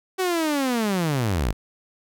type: linear sweep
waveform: sawtooth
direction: down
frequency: 381 to 43.65 Hz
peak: -17 dBFS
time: 0.18-1.53 s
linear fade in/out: 20 ms
effects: none